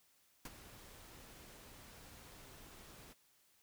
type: noise with ADSR envelope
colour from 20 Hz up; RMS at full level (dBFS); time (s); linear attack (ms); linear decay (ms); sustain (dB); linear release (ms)
pink; -45; 0.45-3.14; 4; 29; -12; 22
effects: white hiss -72 dBFS RMS until 3.62 s